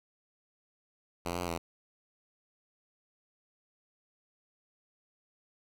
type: tone with pitch steps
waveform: 5% pulse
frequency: 86.5 / 88.6 / 84.2 Hz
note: F2 / F2 / E2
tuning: -16 / +25 / +37 cents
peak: -22 dBFS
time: 1.25-1.58 s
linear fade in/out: 10 ms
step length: 110 ms
effects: none